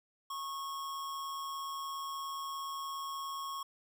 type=tone with amplitude modulation; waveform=square; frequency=1095 Hz; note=C#6; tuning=22 cents flat; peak=-37 dBFS; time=0.3-3.63 s; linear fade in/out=5 ms; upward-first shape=sine; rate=157 Hz; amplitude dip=35%; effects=12-bit